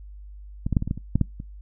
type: clicks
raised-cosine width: 5 ms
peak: -13 / -11 / -6 / -14 / -16 / -12 / -21 / -7 / -7 / -22 dBFS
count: 10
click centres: 0.665 / 0.727 / 0.768 / 0.824 / 0.876 / 0.911 / 0.976 / 1.156 / 1.213 / 1.401 s
effects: noise-tail reverb RT60 0.2 s tail -25 dB re dry + added 50 Hz sine -39 dBFS peak until 1.61 s